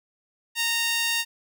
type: tone with high-pass filter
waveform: sawtooth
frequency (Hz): 925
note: A#5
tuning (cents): -14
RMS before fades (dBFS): -25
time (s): 0.55-1.25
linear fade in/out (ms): 50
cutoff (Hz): 2500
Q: 1.4
effects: none